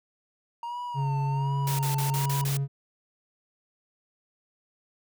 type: tone with vibrato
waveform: triangle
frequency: 932.3 Hz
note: A#5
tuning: in tune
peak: -30 dBFS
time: 0.63-2.44 s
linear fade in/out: 2 ms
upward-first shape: sine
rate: 1.3 Hz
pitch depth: 80 cents each way
type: tone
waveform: triangle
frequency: 138.59 Hz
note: C#3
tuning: in tune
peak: -23 dBFS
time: 0.94-2.68 s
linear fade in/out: 50 ms
type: noise bursts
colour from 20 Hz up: white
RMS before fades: -34 dBFS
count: 6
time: 1.67-2.57 s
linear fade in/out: 2 ms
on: 120 ms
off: 36 ms
effects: none